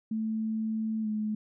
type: tone with pitch glide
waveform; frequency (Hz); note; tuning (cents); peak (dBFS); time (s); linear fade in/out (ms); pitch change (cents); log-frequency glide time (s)
sine; 220 to 214; A3 to A3; 0 to -48; -28; 0.11-1.35; 5; -48; 1.02-1.07
effects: none